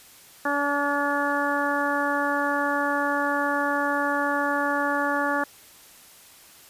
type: harmonic tone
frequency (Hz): 286.3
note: D4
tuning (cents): -44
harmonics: 1 / 2 / 3 / 4 / 5 / 6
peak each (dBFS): -29 / -29 / -29 / -29 / -29 / -29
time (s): 0.45-5.44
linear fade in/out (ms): 5
effects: white hiss -50 dBFS RMS until 6.69 s + resampled to 32000 Hz